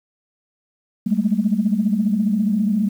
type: tone cluster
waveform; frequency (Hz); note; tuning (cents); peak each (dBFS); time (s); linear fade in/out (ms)
sine; 194.5 / 209.5 / 224.2; G3 / G#3 / A3; -13 / +15 / +33; -20; 1.06-2.89; 10
effects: tanh soft clip ceiling -6 dBFS + 8-bit